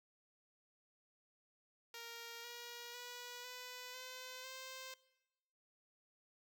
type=tone with pitch steps; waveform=5% pulse; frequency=466.2 / 476.8 / 487.7 / 498.8 / 510.2 / 521.8 Hz; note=A#4 / A#4 / B4 / B4 / C5 / C5; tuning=0 / +39 / -22 / +17 / -44 / -5 cents; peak=-37 dBFS; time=1.94-4.94 s; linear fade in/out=2 ms; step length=500 ms; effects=noise-tail reverb RT60 1.0 s tail -20 dB re dry

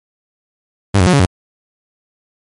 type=tone with pitch steps; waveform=sawtooth; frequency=99.7 / 89.9 / 181.2 / 140.4 / 91.3 Hz; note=G2 / F#2 / F#3 / C#3 / F#2; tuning=+30 / -49 / -36 / +22 / -23 cents; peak=-4 dBFS; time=0.94-1.26 s; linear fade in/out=10 ms; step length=64 ms; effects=MP3 48 kbps

